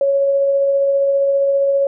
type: tone with tremolo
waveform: sine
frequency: 554.4 Hz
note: C#5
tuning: in tune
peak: -11 dBFS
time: 0.01-1.87 s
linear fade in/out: 2 ms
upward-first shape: triangle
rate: 15 Hz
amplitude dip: 25%
effects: none